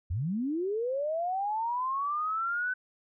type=linear sweep; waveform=sine; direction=up; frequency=73.42 to 1518 Hz; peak=-28 dBFS; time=0.1-2.74 s; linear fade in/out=10 ms; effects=none